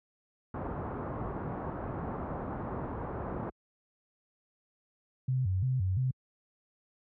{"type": "low-pass noise", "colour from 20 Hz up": "pink", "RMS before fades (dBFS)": -36, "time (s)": [0.54, 3.5], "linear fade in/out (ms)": 5, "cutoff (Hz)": 1200, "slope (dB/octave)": 24}
{"type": "tone with vibrato", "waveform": "sine", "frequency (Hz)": 110, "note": "A2", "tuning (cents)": 0, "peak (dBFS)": -26, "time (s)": [5.28, 6.11], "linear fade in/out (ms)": 5, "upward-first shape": "square", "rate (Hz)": 2.9, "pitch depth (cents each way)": 280}
{"effects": ["high-pass 60 Hz 12 dB/octave"]}